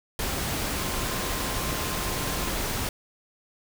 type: tone in noise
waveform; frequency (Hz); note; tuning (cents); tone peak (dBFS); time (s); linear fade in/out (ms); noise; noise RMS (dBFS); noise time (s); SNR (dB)
sine; 1046.5; C6; 0; -39; 0.78-2.49; 2; pink; -29; 0.19-2.89; -13
effects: none